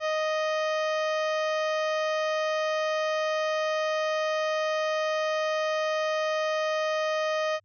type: harmonic tone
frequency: 622.3 Hz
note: D#5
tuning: in tune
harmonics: 1 / 2 / 3 / 4 / 5 / 6 / 7 / 8 / 9 / 10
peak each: -26 / -32 / -35 / -40 / -41 / -49 / -49 / -47 / -53 / -50 dBFS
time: 0-7.6 s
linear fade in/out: 50 ms
effects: added 99 Hz sine -68 dBFS peak until 7.64 s